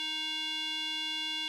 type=tone with band-pass filter; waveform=square; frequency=312.7 Hz; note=D#4; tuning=9 cents sharp; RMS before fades=-35 dBFS; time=0-1.48 s; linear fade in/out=0 ms; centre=3200 Hz; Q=5.7; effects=none